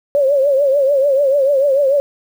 sine tone with vibrato, 554.4 Hz, C#5, in tune, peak -10 dBFS, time 0.15-2 s, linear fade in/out 0 ms, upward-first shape triangle, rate 6.8 Hz, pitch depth 110 cents each way, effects 7-bit

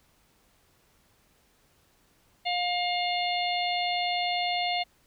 harmonic tone, 710 Hz, F5, 28 cents sharp, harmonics 1 / 3 / 4 / 5 / 6, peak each -28 / -33 / -34 / -35 / -36 dBFS, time 2.45-4.84 s, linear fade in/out 20 ms, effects pink hiss -65 dBFS RMS until 5.06 s

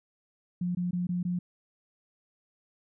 sine tone bursts, 177.6 Hz, F3, 29 cents sharp, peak -27 dBFS, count 5, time 0.61-1.39 s, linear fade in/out 5 ms, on 140 ms, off 20 ms, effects none

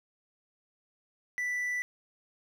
triangle tone, 1975.5 Hz, B6, in tune, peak -28 dBFS, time 1.38-1.82 s, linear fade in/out 0 ms, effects none

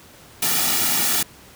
white noise with comb filter, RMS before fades -20 dBFS, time 0.42-1.23 s, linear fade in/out 5 ms, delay 1.9 ms, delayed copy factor -0.7, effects pink hiss -46 dBFS RMS until 1.55 s + high-pass 60 Hz 12 dB/octave

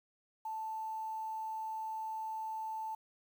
sine tone with quantisation, 880 Hz, A5, in tune, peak -37 dBFS, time 0.45-2.95 s, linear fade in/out 5 ms, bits 10, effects none

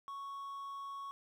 triangle tone with quantisation, 1108.7 Hz, C#6, in tune, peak -40 dBFS, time 0.08-1.11 s, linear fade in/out 0 ms, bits 11, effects none

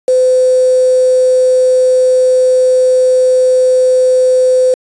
sine tone with quantisation, 510 Hz, C5, 44 cents flat, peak -6 dBFS, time 0.08-4.74 s, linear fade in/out 2 ms, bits 4, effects resampled to 22050 Hz

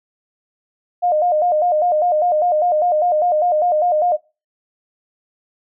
sine tone with vibrato, 659.3 Hz, E5, in tune, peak -13 dBFS, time 1.02-4.17 s, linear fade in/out 20 ms, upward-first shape square, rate 5 Hz, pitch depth 130 cents each way, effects noise-tail reverb RT60 0.3 s tail -23 dB re dry

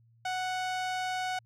sawtooth tone with low-pass filter, 740 Hz, F#5, in tune, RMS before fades -33 dBFS, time 0.25-1.39 s, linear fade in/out 5 ms, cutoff 7400 Hz, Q 0.57, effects added 115 Hz sine -60 dBFS peak until 1.45 s

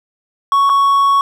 triangle tone with dropouts, 1112 Hz, C#6, 5 cents sharp, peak -7 dBFS, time 0.52-1.21 s, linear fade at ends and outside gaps 1 ms, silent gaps 0.694-0.698 s, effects none

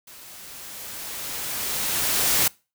white noise with level ramp, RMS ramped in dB -45 to -19 dBFS, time 0.07-2.48 s, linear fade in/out 5 ms, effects noise-tail reverb RT60 0.3 s tail -24 dB re dry

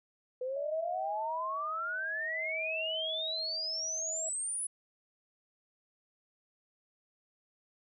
sine exponential sweep, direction up, 497.3 to 10260 Hz, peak -33 dBFS, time 0.41-4.67 s, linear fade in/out 5 ms
sine tone with tremolo, 639 Hz, D#5, 46 cents sharp, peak -37 dBFS, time 0.56-4.29 s, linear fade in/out 5 ms, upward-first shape sine, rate 0.55 Hz, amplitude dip 70%
effects none

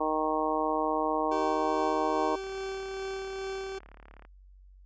harmonic tone, 155.56 Hz, D#3, in tune, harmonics 2 / 3 / 4 / 5 / 6 / 7, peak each -33 / -33 / -33 / -33 / -33 / -33 dBFS, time 0-2.36 s, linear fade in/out 10 ms
40% pulse tone with tremolo, 386.2 Hz, G4, 26 cents flat, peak -32 dBFS, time 1.31-3.79 s, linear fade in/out 10 ms, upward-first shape sine, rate 2.4 Hz, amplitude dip 25%
click train, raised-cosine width 0.5 ms, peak -36 dBFS, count 66, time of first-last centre 2.44-4.251 s, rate 35.9 Hz
effects added 47 Hz sine -51 dBFS peak until 4.85 s + resampled to 16000 Hz

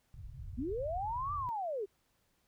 white low-pass noise, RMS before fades -45 dBFS, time 0.14-1.49 s, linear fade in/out 0 ms, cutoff 120 Hz, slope 48 dB/octave
sine linear two-way sweep, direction up then down, 220 to 1200 to 370 Hz, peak -34 dBFS, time 0.57-1.86 s, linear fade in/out 20 ms, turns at 1.34 s
effects pink hiss -75 dBFS RMS until 2.47 s

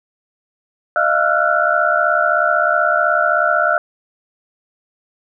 sine tone cluster, 614 / 686 / 1339 / 1395 / 1478 Hz, D#5 / F5 / E6 / F6 / F#6, -23 / -31 / +27 / -2 / -2 cents, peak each -19 dBFS, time 0.96-3.78 s, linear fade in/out 2 ms, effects none

